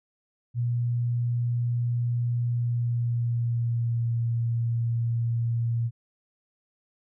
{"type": "tone with pitch glide", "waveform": "sine", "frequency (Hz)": [120, 116.79], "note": ["B2", "A#2"], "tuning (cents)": [-49, 4], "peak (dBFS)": -23, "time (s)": [0.54, 5.91], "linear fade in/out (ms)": 50, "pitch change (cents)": -47, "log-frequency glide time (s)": [2.48, 4.15], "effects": []}